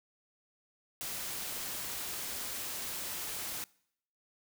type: noise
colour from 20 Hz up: white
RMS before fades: -39 dBFS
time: 1.01-3.64 s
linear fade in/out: 0 ms
effects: noise-tail reverb RT60 0.7 s tail -24 dB re dry